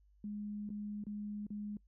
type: tone with dropouts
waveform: sine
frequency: 207.7 Hz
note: G#3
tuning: in tune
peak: -39 dBFS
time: 0.24-1.77 s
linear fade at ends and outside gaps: 2 ms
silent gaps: 0.692-0.702 / 1.039-1.067 / 1.467-1.504 s
effects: noise-tail reverb RT60 0.1 s tail -24 dB re dry + added 50 Hz sine -64 dBFS peak until 1.87 s